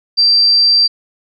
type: tone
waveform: sine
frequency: 4699 Hz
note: D8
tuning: in tune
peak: -7 dBFS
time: 0.17-0.88 s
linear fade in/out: 20 ms
effects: none